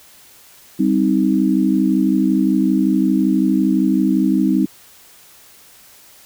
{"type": "chord", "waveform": "sine", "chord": "C minor", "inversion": "second", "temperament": "just", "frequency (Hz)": [196.22, 261.6, 314], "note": ["G3", "C4", "Eb4"], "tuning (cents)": [2, 0, 16], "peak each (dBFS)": -17, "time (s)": [0.79, 4.66], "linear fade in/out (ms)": 10, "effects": ["white hiss -46 dBFS RMS until 6.25 s"]}